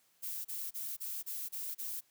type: noise bursts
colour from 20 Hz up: violet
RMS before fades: -40 dBFS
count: 7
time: 0.22-2.01 s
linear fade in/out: 20 ms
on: 230 ms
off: 30 ms
effects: white hiss -71 dBFS RMS until 2.1 s + high-pass 100 Hz 12 dB/octave